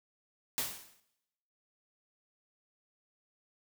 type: noise with exponential decay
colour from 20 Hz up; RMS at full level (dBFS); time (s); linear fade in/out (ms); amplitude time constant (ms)
white; -31; 0.58-1; 0; 90
effects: noise-tail reverb RT60 0.9 s tail -18 dB re dry